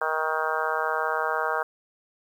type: harmonic tone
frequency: 157.6 Hz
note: D#3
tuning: 23 cents sharp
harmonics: 3 / 4 / 5 / 6 / 7 / 8 / 9 / 10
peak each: -32 / -32 / -32 / -32 / -32 / -32 / -32 / -32 dBFS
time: 0.01-1.63 s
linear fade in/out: 5 ms
effects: 9-bit